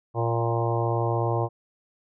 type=harmonic tone with a mistuned harmonic; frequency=116.54 Hz; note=A#2; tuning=in tune; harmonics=1 / 3 / 4 / 5 / 6 / 7 / 8 / 9; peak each=-25 / -30 / -31 / -32 / -33 / -33 / -34 / -35 dBFS; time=0.14-1.49 s; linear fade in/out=50 ms; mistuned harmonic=7; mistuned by=-20 cents; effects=none